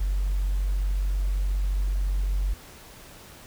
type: tone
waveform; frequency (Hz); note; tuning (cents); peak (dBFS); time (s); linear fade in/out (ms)
sine; 47.25; F#1; +37; -21; 0-2.54; 10
effects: tanh soft clip ceiling -18 dBFS + pink hiss -47 dBFS RMS until 3.46 s